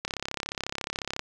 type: click train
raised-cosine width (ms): 0.2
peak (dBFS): -13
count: 40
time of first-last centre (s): 0.05-1.194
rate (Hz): 34.1
effects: none